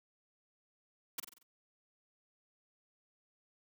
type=noise with echo; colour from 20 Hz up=white; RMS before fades=-38 dBFS; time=1.18-1.2 s; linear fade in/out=5 ms; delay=46 ms; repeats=5; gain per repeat=-6 dB; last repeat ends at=1.43 s; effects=high-pass 200 Hz 12 dB/octave